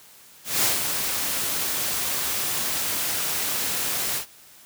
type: noise with ADSR envelope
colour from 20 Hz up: white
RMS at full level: -20 dBFS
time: 0.44-4.26 s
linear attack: 190 ms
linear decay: 160 ms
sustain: -6 dB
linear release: 98 ms
effects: white hiss -50 dBFS RMS until 4.65 s + high-pass 60 Hz 12 dB/octave